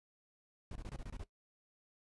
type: noise bursts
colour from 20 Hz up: brown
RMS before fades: -44 dBFS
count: 8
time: 0.71-1.238 s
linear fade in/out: 2 ms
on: 45 ms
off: 24 ms
effects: noise-tail reverb RT60 0.1 s tail -17 dB re dry + resampled to 24000 Hz